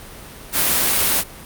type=noise; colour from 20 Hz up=white; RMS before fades=-17 dBFS; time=0.52-1.24 s; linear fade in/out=50 ms; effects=pink hiss -38 dBFS RMS until 1.45 s + Opus 48 kbps